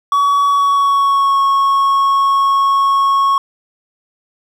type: tone with pitch glide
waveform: triangle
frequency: 1131 to 1100.1 Hz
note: C#6 to C#6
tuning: +34 to -14 cents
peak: -8 dBFS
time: 0.12-3.38 s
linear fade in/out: 2 ms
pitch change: -48 cents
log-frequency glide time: 0.48-1.4 s
effects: 8-bit